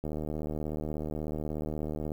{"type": "click train", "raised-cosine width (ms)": 2, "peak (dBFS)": -22, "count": 160, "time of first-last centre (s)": [0.04, 2.118], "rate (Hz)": 76.5, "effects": ["9-bit"]}